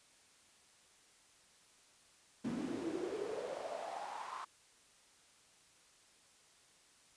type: noise with high-pass filter sweep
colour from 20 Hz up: brown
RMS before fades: -42 dBFS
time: 2.44-4.45 s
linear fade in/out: 10 ms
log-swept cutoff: 230 to 1100 Hz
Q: 6.7
effects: white hiss -66 dBFS RMS until 7.16 s + resampled to 22050 Hz